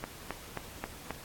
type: click train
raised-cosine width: 0.5 ms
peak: -19 dBFS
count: 5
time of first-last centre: 0.04-1.107 s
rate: 3.75 Hz
effects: pink hiss -48 dBFS RMS until 1.24 s + AAC 64 kbps